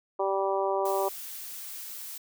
harmonic tone, 194.6 Hz, G3, 12 cents flat, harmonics 2 / 3 / 4 / 5 / 6, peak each -29 / -30 / -32 / -32 / -37 dBFS, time 0.19-1.09 s, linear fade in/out 10 ms
blue noise, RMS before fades -40 dBFS, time 0.85-2.18 s, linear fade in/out 5 ms
effects none

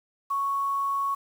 sine tone with quantisation, 1108.7 Hz, C#6, in tune, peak -24 dBFS, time 0.3-1.15 s, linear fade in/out 10 ms, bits 8, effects none

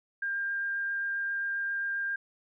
sine tone with vibrato, 1600 Hz, G6, 35 cents sharp, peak -29 dBFS, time 0.22-2.16 s, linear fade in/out 5 ms, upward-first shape triangle, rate 7.5 Hz, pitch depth 8 cents each way, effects none

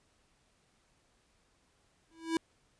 square tone with exponential growth, 327.2 Hz, E4, 13 cents flat, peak -26 dBFS, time 2.11-2.37 s, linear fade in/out 2 ms, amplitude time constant 55 ms, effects pink hiss -71 dBFS RMS until 2.79 s + resampled to 22050 Hz

